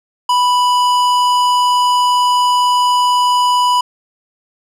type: tone with tanh clipping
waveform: sine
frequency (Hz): 987.8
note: B5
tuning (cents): 0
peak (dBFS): -12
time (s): 0.29-3.81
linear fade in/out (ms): 5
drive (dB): 16
effects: none